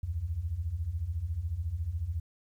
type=beating tone pair; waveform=sine; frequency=73.42 / 87.42 Hz; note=D2 / F2; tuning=0 / +2 cents; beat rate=14 Hz; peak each=-36 / -32 dBFS; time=0.03-2.2 s; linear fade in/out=5 ms; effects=11-bit